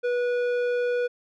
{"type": "tone with low-pass filter", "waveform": "square", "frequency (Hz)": 488, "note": "B4", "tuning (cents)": -21, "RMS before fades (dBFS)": -25, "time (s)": [0.03, 1.08], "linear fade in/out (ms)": 20, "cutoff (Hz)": 2000, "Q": 0.63, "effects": []}